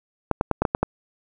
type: clicks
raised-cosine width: 1 ms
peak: -5 dBFS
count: 7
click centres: 0.313 / 0.411 / 0.513 / 0.62 / 0.652 / 0.749 / 0.83 s
effects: none